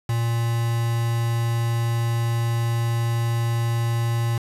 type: tone with quantisation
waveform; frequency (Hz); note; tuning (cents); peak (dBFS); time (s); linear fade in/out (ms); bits
triangle; 116.54; A#2; 0; -18; 0.09-4.38; 5; 5
effects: resampled to 32000 Hz